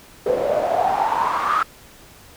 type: noise with band-pass filter sweep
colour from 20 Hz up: pink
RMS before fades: -20 dBFS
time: 0.26-1.63 s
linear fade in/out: 2 ms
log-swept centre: 490 to 1300 Hz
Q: 9.4
effects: pink hiss -46 dBFS RMS until 2.36 s